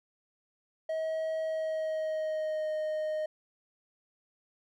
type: tone with pitch glide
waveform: triangle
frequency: 638 to 618.8 Hz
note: D#5 to D#5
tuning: +43 to -10 cents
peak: -28 dBFS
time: 0.89-3.26 s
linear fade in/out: 5 ms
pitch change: -53 cents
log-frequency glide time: 1.4-2.72 s
effects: none